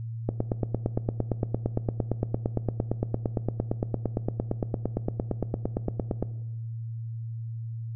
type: click train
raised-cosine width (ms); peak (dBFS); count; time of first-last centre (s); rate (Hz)
2; -12; 53; 0.29-6.226; 8.76
effects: noise-tail reverb RT60 1.0 s tail -17 dB re dry + added 114 Hz sine -32 dBFS peak until 7.95 s